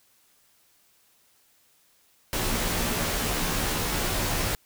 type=noise with comb filter; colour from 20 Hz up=pink; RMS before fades=-27 dBFS; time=2.33-4.55 s; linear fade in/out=0 ms; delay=15 ms; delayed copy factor=-0.8; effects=white hiss -63 dBFS RMS until 4.65 s